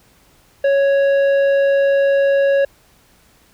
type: tone with tanh clipping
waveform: sine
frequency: 554.4 Hz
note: C#5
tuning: in tune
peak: -13 dBFS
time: 0.64-2.65 s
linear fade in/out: 5 ms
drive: 9 dB
effects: pink hiss -53 dBFS RMS until 3.53 s